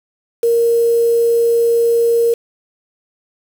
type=tone with quantisation; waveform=sine; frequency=466.2 Hz; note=A#4; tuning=in tune; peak=-10 dBFS; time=0.43-2.34 s; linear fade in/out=5 ms; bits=5; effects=none